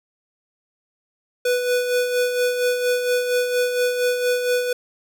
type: tone with tremolo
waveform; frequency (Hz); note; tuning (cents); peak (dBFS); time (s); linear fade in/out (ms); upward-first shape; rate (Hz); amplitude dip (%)
square; 493.9; B4; 0; -17; 1.45-4.73; 5; sine; 4.3; 50
effects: none